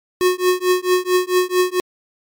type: tone with tremolo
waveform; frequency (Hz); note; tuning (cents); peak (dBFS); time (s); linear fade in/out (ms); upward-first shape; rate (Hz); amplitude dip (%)
square; 364.3; F#4; -27; -11; 0.21-1.8; 0; triangle; 4.5; 100
effects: MP3 96 kbps